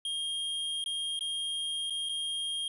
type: tone with dropouts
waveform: square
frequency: 3229 Hz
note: G#7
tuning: 49 cents flat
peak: -32 dBFS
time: 0.05-2.68 s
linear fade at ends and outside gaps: 2 ms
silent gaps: 0.841-0.86 / 1.192-1.208 / 1.899-1.905 / 2.089-2.093 s
effects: resampled to 24000 Hz